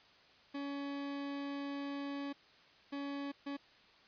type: tone bursts at uneven times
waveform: 40% pulse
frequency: 281.4 Hz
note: C#4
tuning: 26 cents sharp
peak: -38 dBFS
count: 3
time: 0.54-2.33 / 2.92-3.32 / 3.46-3.57 s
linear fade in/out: 10 ms
effects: white hiss -63 dBFS RMS until 4.07 s + resampled to 11025 Hz